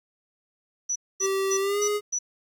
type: tone bursts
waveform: sine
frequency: 5920 Hz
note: F#8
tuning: in tune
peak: -24 dBFS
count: 5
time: 0.89-2.19 s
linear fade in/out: 10 ms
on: 68 ms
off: 240 ms
type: tone with pitch glide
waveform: square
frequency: 387.6 to 415.4 Hz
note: G4 to G#4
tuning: -20 to 0 cents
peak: -24 dBFS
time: 1.2-2.01 s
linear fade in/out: 50 ms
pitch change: +120 cents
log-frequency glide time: 1.59-1.82 s
effects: 10-bit